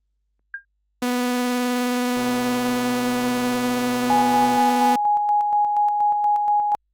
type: tone with exponential decay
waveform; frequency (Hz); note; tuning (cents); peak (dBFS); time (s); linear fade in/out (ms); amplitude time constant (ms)
sine; 1607; G6; +43; -23; 0.54-0.65; 2; 22
type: tone with vibrato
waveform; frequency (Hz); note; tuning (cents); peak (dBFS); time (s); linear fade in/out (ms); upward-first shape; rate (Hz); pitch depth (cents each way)
sawtooth; 246.9; B3; 0; -16; 1.02-4.96; 5; square; 19; 10
type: click train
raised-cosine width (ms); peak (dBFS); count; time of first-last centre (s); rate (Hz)
1; -21; 304; 2.17-4.575; 126
type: tone with tremolo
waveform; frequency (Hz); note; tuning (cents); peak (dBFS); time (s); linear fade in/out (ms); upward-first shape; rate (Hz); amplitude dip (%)
sine; 830.6; G#5; 0; -15; 4.1-6.75; 0; square; 4.2; 35
effects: added 50 Hz sine -68 dBFS peak until 6.93 s + Opus 24 kbps